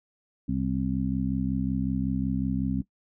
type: harmonic tone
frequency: 65.41 Hz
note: C2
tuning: in tune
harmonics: 1 / 2 / 3 / 4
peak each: -34 / -32 / -29 / -29 dBFS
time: 0.48-2.82 s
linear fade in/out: 10 ms
effects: noise-tail reverb RT60 0.1 s tail -18 dB re dry